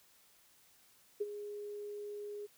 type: tone with ADSR envelope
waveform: sine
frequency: 413.6 Hz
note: G#4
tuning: 7 cents flat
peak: -30 dBFS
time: 1.2-2.47 s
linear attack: 13 ms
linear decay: 33 ms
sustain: -11 dB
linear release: 20 ms
effects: white hiss -66 dBFS RMS until 2.57 s